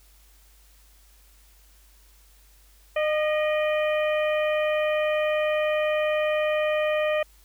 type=harmonic tone with a mistuned harmonic; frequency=610 Hz; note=D#5; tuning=34 cents flat; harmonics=1 / 2 / 3 / 4 / 5; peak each=-22 / -33 / -32 / -33 / -39 dBFS; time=2.96-7.23 s; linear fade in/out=5 ms; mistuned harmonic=3; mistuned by=+47 cents; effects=added 50 Hz sine -54 dBFS peak until 7.44 s + white hiss -59 dBFS RMS until 7.44 s